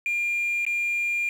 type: tone with dropouts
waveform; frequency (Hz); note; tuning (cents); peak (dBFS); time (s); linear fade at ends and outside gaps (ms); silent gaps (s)
sine; 2400; D7; +37; -21; 0.06-1.29; 1; 0.651-0.665
effects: tanh soft clip ceiling -21 dBFS + 8-bit